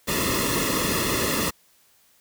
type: noise with comb filter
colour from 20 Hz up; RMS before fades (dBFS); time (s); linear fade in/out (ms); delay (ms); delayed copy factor
pink; -24; 0.07-1.51; 20; 1.3; -0.9
effects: white hiss -60 dBFS RMS until 2.2 s